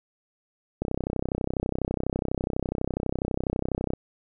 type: click train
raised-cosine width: 2 ms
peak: -13 dBFS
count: 101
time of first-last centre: 0.82-3.935 s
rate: 32.1 Hz
effects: none